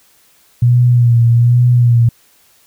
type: tone with vibrato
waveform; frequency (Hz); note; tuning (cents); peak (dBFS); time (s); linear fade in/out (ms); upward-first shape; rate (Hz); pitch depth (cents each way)
sine; 120; B2; -49; -6; 0.62-2.09; 5; sine; 1.2; 42
effects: white hiss -51 dBFS RMS until 2.66 s